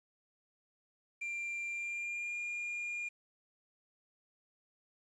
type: tone with pitch glide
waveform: triangle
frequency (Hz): 2376 to 2415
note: D7 to D7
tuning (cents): +20 to +48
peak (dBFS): -35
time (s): 1.21-3.09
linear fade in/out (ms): 10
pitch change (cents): +28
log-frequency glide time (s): 1.68-2.37
effects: resampled to 24000 Hz + 11-bit